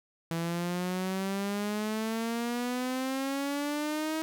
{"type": "exponential sweep", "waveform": "sawtooth", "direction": "up", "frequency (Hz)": [164.81, 319.3], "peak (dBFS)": -26, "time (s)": [0.31, 4.22], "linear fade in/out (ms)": 0, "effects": []}